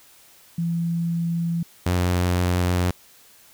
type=tone pair in turn; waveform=sine / sawtooth; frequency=168.7 / 89.37 Hz; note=E3 / F2; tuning=+40 / +40 cents; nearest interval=major seventh; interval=1100 cents; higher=first; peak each=-21 / -15 dBFS; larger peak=second; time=0.58-1.63 / 1.86-2.91 s; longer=neither; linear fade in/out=5 ms; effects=white hiss -52 dBFS RMS until 3.53 s